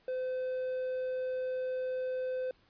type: tone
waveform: triangle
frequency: 512 Hz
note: C5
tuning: 38 cents flat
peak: -30 dBFS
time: 0.08-2.51 s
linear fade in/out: 2 ms
effects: pink hiss -67 dBFS RMS until 2.69 s + resampled to 11025 Hz